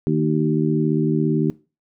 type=harmonic tone with a mistuned harmonic; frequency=77.78 Hz; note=D#2; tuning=in tune; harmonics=2 / 3 / 4 / 5; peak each=-20 / -22 / -23 / -24 dBFS; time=0.07-1.5 s; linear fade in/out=0 ms; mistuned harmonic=5; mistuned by=-16 cents; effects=noise-tail reverb RT60 0.3 s tail -20 dB re dry